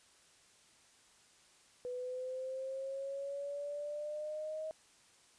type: exponential sweep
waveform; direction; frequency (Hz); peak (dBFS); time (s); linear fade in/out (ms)
sine; up; 493.9 to 632; -38; 1.85-4.71; 0
effects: white hiss -65 dBFS RMS until 5.38 s + resampled to 22050 Hz